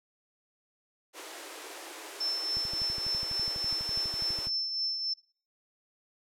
pink high-pass noise, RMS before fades -44 dBFS, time 1.13-4.5 s, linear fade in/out 50 ms, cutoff 300 Hz, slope 96 dB/octave
sine tone with tremolo, 5320 Hz, E8, 15 cents sharp, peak -27 dBFS, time 2.2-5.14 s, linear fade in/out 10 ms, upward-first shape triangle, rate 3.5 Hz, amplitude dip 50%
click train, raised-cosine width 5 ms, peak -32 dBFS, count 24, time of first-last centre 2.57-4.471 s, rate 12.1 Hz
effects noise-tail reverb RT60 0.4 s tail -21 dB re dry + low-pass 12000 Hz 12 dB/octave

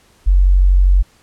sine tone, 46.25 Hz, F#1, in tune, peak -7 dBFS, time 0.26-1.03 s, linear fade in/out 20 ms, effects pink hiss -52 dBFS RMS until 1.22 s + low-pass 11000 Hz 12 dB/octave

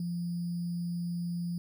sine tone with sample-and-hold, 173 Hz, F3, 16 cents flat, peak -31 dBFS, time 0-1.58 s, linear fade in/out 2 ms, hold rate 4900 Hz, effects none

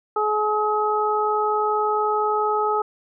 harmonic tone, 424.3 Hz, G#4, 37 cents sharp, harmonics 1 / 2 / 3, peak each -23 / -23 / -23 dBFS, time 0.16-2.82 s, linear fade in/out 5 ms, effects none

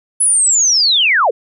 sine linear sweep, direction down, 10360 to 383.3 Hz, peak -9 dBFS, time 0.2-1.31 s, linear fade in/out 10 ms, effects none

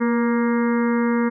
harmonic tone with a mistuned harmonic, 234.7 Hz, A#3, 12 cents sharp, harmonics 1 / 2 / 4 / 5 / 6 / 7 / 8 / 9, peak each -18 / -24 / -30 / -32 / -34 / -35 / -36 / -37 dBFS, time 0-1.3 s, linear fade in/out 20 ms, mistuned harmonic 2, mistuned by +29 cents, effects none

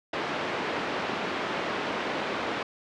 pink band-pass noise, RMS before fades -31 dBFS, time 0.13-2.63 s, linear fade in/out 5 ms, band 290 to 2700 Hz, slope 12 dB/octave, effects low-pass 6000 Hz 12 dB/octave

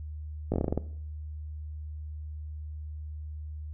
slowing click train, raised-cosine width 2 ms, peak -14 dBFS, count 9, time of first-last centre 0.52-0.776 s, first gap 18 ms, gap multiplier 1.16, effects noise-tail reverb RT60 0.6 s tail -17 dB re dry + added 76 Hz sine -36 dBFS peak until 3.73 s

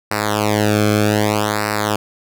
sawtooth tone with flanger, 105.4 Hz, G#2, 26 cents sharp, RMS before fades -17 dBFS, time 0.11-1.96 s, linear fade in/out 5 ms, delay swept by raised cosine 0.3 to 1.07 ms, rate 0.64 Hz, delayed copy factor -1, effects none

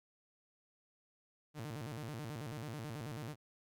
sawtooth tone with vibrato, 130.81 Hz, C3, in tune, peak -38 dBFS, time 1.54-3.36 s, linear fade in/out 50 ms, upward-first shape square, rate 9.2 Hz, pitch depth 250 cents each way, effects Opus 48 kbps

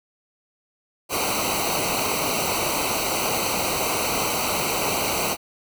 pink noise with comb filter, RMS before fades -24 dBFS, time 1.09-5.37 s, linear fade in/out 50 ms, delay 0.58 ms, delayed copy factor -0.9, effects none

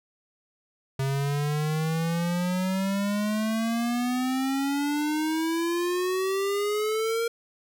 square exponential sweep, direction up, 133.9 to 466.2 Hz, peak -25 dBFS, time 0.99-7.28 s, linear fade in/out 5 ms, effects none

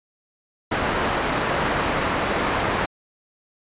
white low-pass noise, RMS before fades -23 dBFS, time 0.71-2.86 s, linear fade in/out 10 ms, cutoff 1400 Hz, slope 12 dB/octave, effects resampled to 8000 Hz

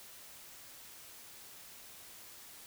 silence, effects white hiss -53 dBFS RMS until 2.66 s

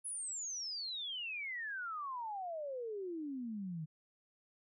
sine exponential sweep, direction down, 10548 to 150.9 Hz, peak -39 dBFS, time 0.04-3.86 s, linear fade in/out 20 ms, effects none

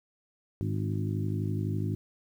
harmonic tone with a mistuned harmonic, 51.91 Hz, G#1, in tune, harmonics 2 / 3 / 4 / 5 / 6 / 7, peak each -30 / -34 / -38 / -40 / -39 / -41 dBFS, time 0.61-1.95 s, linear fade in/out 0 ms, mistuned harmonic 6, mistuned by -33 cents, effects 10-bit

